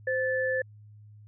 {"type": "tone pair together", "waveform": "sine", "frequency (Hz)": [519, 1745.7], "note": ["C5", "A6"], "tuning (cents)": [-14, -14], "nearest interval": "octave + major sixth", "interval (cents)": 2100, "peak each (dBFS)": [-27, -29], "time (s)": [0.07, 0.62], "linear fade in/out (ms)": 5, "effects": ["added 105 Hz sine -48 dBFS peak until 1.27 s"]}